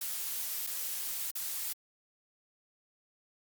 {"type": "noise with dropouts", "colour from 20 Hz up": "blue", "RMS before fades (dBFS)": -36, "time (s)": [0.01, 1.73], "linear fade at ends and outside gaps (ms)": 5, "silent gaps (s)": [[0.667, 0.671], [1.31, 1.353]], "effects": ["Opus 48 kbps"]}